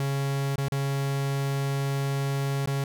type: tone with dropouts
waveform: 45% pulse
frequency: 138.3 Hz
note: C#3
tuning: 4 cents flat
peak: -25 dBFS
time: 0-2.84 s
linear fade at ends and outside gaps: 2 ms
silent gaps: 0.558-0.581 / 0.684-0.72 / 2.659-2.673 s
effects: none